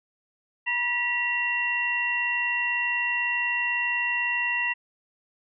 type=tone cluster; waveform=sine; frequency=966 / 1942 / 2746 Hz; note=B5 / B6 / F7; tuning=-39 / -30 / -30 cents; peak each=-33 / -26 / -27 dBFS; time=0.66-4.74 s; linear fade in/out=20 ms; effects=none

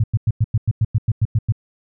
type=tone bursts; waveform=sine; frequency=110 Hz; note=A2; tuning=in tune; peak=-12 dBFS; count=12; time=0-1.523 s; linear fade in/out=5 ms; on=38 ms; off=97 ms; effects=none

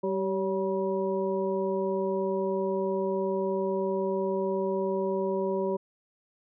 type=harmonic tone with a mistuned harmonic; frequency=193.1 Hz; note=G3; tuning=26 cents flat; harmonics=1 / 2 / 3 / 5; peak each=-33 / -28 / -32 / -36 dBFS; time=0.03-5.77 s; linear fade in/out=10 ms; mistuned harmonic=3; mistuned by=-49 cents; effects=none

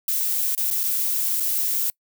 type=noise with dropouts; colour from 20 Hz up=violet; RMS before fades=-23 dBFS; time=0.08-1.9 s; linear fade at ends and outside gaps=1 ms; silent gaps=0.55-0.577 / 0.703-0.71 / 0.833-0.837 / 1.401-1.405 s; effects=noise-tail reverb RT60 0.1 s tail -25 dB re dry

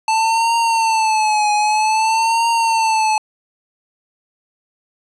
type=tone with vibrato; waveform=square; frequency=880 Hz; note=A5; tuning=in tune; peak=-14 dBFS; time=0.08-3.18 s; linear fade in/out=2 ms; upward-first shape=triangle; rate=0.52 Hz; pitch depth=92 cents each way; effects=resampled to 22050 Hz + 8-bit

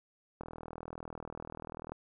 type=click train; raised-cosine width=1 ms; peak=-28 dBFS; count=62; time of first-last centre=0.41-1.92 s; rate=40.4 Hz; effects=none

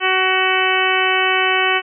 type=harmonic tone; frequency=375.2 Hz; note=F#4; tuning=24 cents sharp; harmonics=1 / 2 / 3 / 4 / 5 / 6 / 7 / 8; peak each=-22 / -22 / -22 / -22 / -22 / -22 / -22 / -22 dBFS; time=0-1.82 s; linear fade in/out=50 ms; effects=none

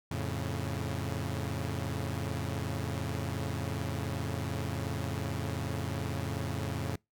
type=chord; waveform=sawtooth; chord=F augmented; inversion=none; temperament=equal; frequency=87.31 / 110 / 138.59 Hz; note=F2 / A2 / C#3; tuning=0 / 0 / 0 cents; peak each=-33 dBFS; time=0.11-6.96 s; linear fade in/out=5 ms; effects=noise-tail reverb RT60 0.2 s tail -26 dB re dry

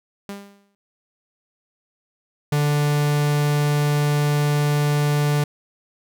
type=tone with exponential decay; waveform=sawtooth; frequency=200.3 Hz; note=G3; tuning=38 cents sharp; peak=-24 dBFS; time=0.29-0.75 s; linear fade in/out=0 ms; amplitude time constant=100 ms
type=tone; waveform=45% pulse; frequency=146.83 Hz; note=D3; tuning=in tune; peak=-17 dBFS; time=2.52-5.44 s; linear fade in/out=5 ms
effects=none

